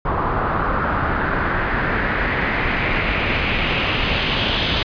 pink noise with low-pass filter sweep, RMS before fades -20 dBFS, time 0.05-4.83 s, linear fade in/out 5 ms, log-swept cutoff 1100 to 3500 Hz, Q 3, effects resampled to 11025 Hz

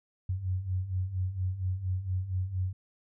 sine beating tone pair, 89.9 / 94.2 Hz, F#2 / F#2, -49 / +32 cents, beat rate 4.3 Hz, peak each -35 / -30 dBFS, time 0.29-2.73 s, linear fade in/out 5 ms, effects none

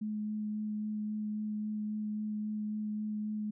sine tone with vibrato, 212.4 Hz, G#3, 39 cents sharp, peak -33 dBFS, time 0.01-3.51 s, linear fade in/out 10 ms, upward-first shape sine, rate 3.7 Hz, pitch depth 9 cents each way, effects none

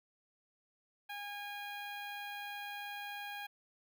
15% pulse tone with notch filter, 817 Hz, G#5, 29 cents flat, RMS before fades -44 dBFS, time 1.09-3.47 s, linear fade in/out 10 ms, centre 7700 Hz, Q 0.97, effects none

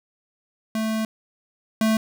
square tone pair in turn, 220 / 220 Hz, A3 / A3, 0 / 0 cents, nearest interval unison, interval 0 cents, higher neither, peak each -23 / -18 dBFS, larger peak second, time 0.75-1.05 / 1.81-1.97 s, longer first, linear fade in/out 2 ms, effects none

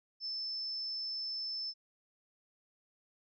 sine tone, 5274 Hz, E8, in tune, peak -36 dBFS, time 0.2-1.74 s, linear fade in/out 50 ms, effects none

